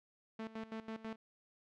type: tone with tremolo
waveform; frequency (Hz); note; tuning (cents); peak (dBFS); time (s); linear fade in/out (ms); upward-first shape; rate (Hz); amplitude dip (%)
sawtooth; 221.8; A3; +14; -37; 0.39-1.16; 5; square; 6.1; 80
effects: low-pass 3000 Hz 12 dB/octave